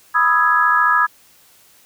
sine chord, E major seventh, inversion second, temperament equal with one note detuned, 987.8 / 1244.5 / 1318.5 / 1667.9 Hz, B5 / D#6 / E6 / G#6, 0 / 0 / 0 / +7 cents, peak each -19 / -16 / -20 / -16 dBFS, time 0.14-1.07 s, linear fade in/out 20 ms, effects white hiss -51 dBFS RMS until 1.85 s

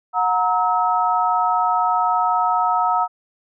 sine tone cluster, 728 / 932 / 1287 Hz, F#5 / A#5 / E6, -28 / -1 / -42 cents, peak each -20 dBFS, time 0.13-3.08 s, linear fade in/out 50 ms, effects none

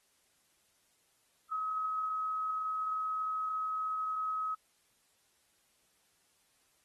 sine tone, 1275 Hz, D#6, 42 cents sharp, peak -32 dBFS, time 1.51-4.55 s, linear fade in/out 10 ms, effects white hiss -72 dBFS RMS until 6.84 s + AAC 32 kbps

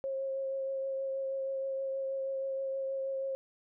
sine tone with vibrato, 538 Hz, C5, 48 cents sharp, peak -32 dBFS, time 0.04-3.35 s, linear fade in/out 0 ms, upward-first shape triangle, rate 6.3 Hz, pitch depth 16 cents each way, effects none

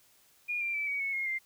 sine tone with pitch steps, 2433 / 2373 / 2315 / 2258 / 2203 / 2149 / 2096 Hz, D#7 / D7 / D7 / C#7 / C#7 / C7 / C7, -39 / +17 / -25 / +31 / -11 / +46 / +2 cents, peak -30 dBFS, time 0.48-1.39 s, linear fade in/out 20 ms, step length 130 ms, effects white hiss -64 dBFS RMS until 1.45 s

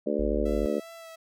harmonic tone, 73.42 Hz, D2, in tune, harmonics 3 / 4 / 5 / 6 / 7 / 8, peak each -32 / -32 / -32 / -32 / -32 / -32 dBFS, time 0.06-0.8 s, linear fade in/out 10 ms
sine tone, 51.91 Hz, G#1, in tune, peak -29 dBFS, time 0.19-0.66 s, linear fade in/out 0 ms
sawtooth tone with vibrato, 659.3 Hz, E5, in tune, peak -39 dBFS, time 0.45-1.16 s, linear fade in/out 10 ms, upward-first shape sine, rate 2.6 Hz, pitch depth 20 cents each way
effects none

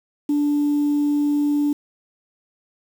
sine tone, 291.9 Hz, D4, 10 cents flat, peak -15 dBFS, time 0.29-1.73 s, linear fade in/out 5 ms, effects tanh soft clip ceiling -14 dBFS + 7-bit

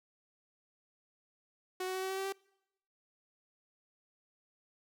sawtooth tone with pitch steps, 370 / 373.2 / 376.5 / 379.7 / 383 / 386.4 / 389.7 Hz, F#4 / F#4 / F#4 / F#4 / G4 / G4 / G4, 0 / +15 / +30 / +45 / -40 / -25 / -10 cents, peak -31 dBFS, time 1.8-2.325 s, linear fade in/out 5 ms, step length 75 ms, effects noise-tail reverb RT60 0.9 s tail -26 dB re dry

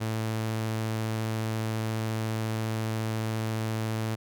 sawtooth tone, 110.7 Hz, A2, 11 cents sharp, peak -24 dBFS, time 0-4.16 s, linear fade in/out 20 ms, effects none

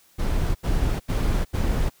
brown noise bursts, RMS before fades -22 dBFS, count 4, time 0.18-1.9 s, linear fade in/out 20 ms, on 370 ms, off 80 ms, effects white hiss -58 dBFS RMS until 2 s

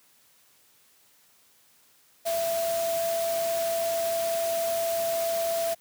sine tone in noise, 669 Hz, E5, 25 cents sharp, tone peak -25 dBFS, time 2.25-5.75 s, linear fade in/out 20 ms, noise white, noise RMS -35 dBFS, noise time 2.25-5.75 s, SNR +7 dB, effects white hiss -61 dBFS RMS until 5.8 s + high-pass 80 Hz 12 dB/octave

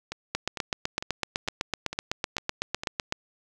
two click trains, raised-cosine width 0.2 ms, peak -9 / -16 dBFS, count 23 / 7, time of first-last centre 0.35-3.124 / 0.12-2.835 s, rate 7.93 / 2.21 Hz, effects none

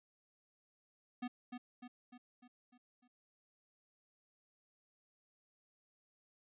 square tone with echo, 246.9 Hz, B3, in tune, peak -39 dBFS, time 1.22-1.28 s, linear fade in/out 10 ms, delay 300 ms, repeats 6, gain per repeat -5 dB, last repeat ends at 3.08 s, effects resampled to 8000 Hz

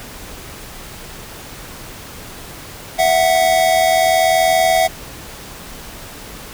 square tone pair together, 659.3 / 740 Hz, E5 / F#5, 0 / 0 cents, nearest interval major second, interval 200 cents, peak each -15 dBFS, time 2.98-4.88 s, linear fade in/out 20 ms, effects pink hiss -34 dBFS RMS until 6.53 s

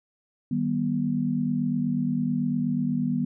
sine chord, Eb augmented, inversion none, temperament just, 155.56 / 194.45 / 243.1 Hz, Eb3 / G3 / B3, 0 / -14 / -27 cents, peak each -29 / -29 / -25 dBFS, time 0.51-3.25 s, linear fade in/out 5 ms, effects none

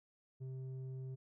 square tone with low-pass filter, 130.81 Hz, C3, in tune, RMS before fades -45 dBFS, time 0.4-1.16 s, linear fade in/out 20 ms, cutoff 270 Hz, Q 4.8, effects none

